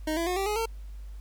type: tone with pitch steps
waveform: 25% pulse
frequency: 311.1 / 335.4 / 361.5 / 389.7 / 420.1 / 452.9 Hz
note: D#4 / E4 / F#4 / G4 / G#4 / A#4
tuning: 0 / +30 / -40 / -10 / +20 / -50 cents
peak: -23 dBFS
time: 0.07-0.658 s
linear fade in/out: 5 ms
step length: 98 ms
effects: added 50 Hz sine -38 dBFS peak until 1.2 s + pink hiss -62 dBFS RMS until 1.2 s